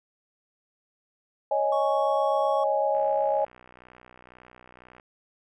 sine chord, C# suspended second, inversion none, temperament equal, 554.4 / 622.3 / 830.6 Hz, C#5 / D#5 / G#5, 0 / 0 / 0 cents, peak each -26 dBFS, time 1.51-3.45 s, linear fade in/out 5 ms
triangle tone, 1108.7 Hz, C#6, in tune, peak -28 dBFS, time 1.72-2.64 s, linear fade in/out 5 ms
click train, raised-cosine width 0.5 ms, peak -34 dBFS, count 128, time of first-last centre 2.95-4.998 s, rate 62 Hz
effects none

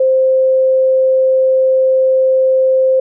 sine tone, 523.3 Hz, C5, in tune, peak -8 dBFS, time 0-3 s, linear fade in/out 5 ms, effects none

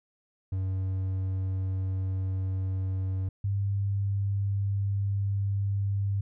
triangle / sine tone pair in turn, 94.6 / 99.62 Hz, F#2 / G2, +39 / +28 cents, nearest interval minor second, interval 89 cents, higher second, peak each -25 dBFS, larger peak neither, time 0.52-3.29 / 3.44-6.21 s, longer neither, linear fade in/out 5 ms, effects none

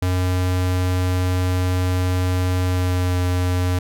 square tone with pitch glide, 91.2 to 90.15 Hz, F#2 to F#2, -24 to -45 cents, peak -18 dBFS, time 0.02-3.79 s, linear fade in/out 5 ms, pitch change -21 cents, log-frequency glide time 2.62-3.16 s, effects none

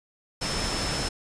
sine tone in noise, 5274 Hz, E8, in tune, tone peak -33 dBFS, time 0.41-1.09 s, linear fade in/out 10 ms, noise pink, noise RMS -29 dBFS, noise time 0.41-1.09 s, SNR -7 dB, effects resampled to 22050 Hz

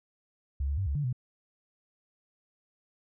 sine tone with pitch steps, 68.9 / 71.2 / 96.7 / 70.4 / 145.8 / 125.2 Hz, C#2 / C#2 / G2 / C#2 / D3 / B2, -10 / +47 / -23 / +27 / -12 / +24 cents, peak -27 dBFS, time 0.6-1.128 s, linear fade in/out 5 ms, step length 88 ms, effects none

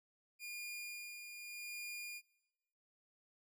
sawtooth tone with tremolo, 2422 Hz, D#7, 47 cents flat, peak -40 dBFS, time 0.39-2.22 s, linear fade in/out 50 ms, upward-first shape sine, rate 0.84 Hz, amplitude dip 45%, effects noise-tail reverb RT60 1.0 s tail -21 dB re dry

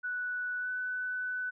sine tone with pitch glide, 1480 to 1498.1 Hz, F#6 to F#6, 0 to +21 cents, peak -32 dBFS, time 0.03-1.51 s, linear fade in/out 20 ms, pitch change +21 cents, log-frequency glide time 0.59-0.69 s, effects none

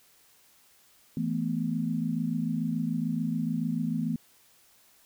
sine chord, E suspended fourth, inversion none, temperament equal, 164.81 / 220 / 246.9 Hz, E3 / A3 / B3, 0 / 0 / 0 cents, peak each -31 dBFS, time 1.17-4.16 s, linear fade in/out 2 ms, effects white hiss -61 dBFS RMS until 5.05 s

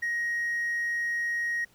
triangle tone, 1882 Hz, A#6, 16 cents sharp, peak -24 dBFS, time 0.02-1.65 s, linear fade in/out 10 ms, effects tanh soft clip ceiling -22 dBFS + pink hiss -62 dBFS RMS until 1.74 s

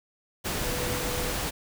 sine tone in noise, 493.9 Hz, B4, in tune, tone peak -35 dBFS, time 0.63-1.32 s, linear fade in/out 20 ms, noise pink, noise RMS -30 dBFS, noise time 0.44-1.51 s, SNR -8 dB, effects none

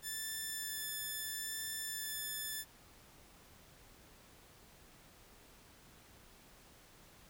5% pulse tone with vibrato, 1756 Hz, A6, 4 cents flat, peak -29 dBFS, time 0.02-2.65 s, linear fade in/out 50 ms, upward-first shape sine, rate 0.76 Hz, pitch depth 12 cents each way, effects pink hiss -61 dBFS RMS until 7.29 s

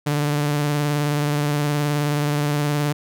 sawtooth tone with vibrato, 146.83 Hz, D3, in tune, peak -15 dBFS, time 0.06-2.93 s, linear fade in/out 10 ms, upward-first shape sine, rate 19 Hz, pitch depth 28 cents each way, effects none

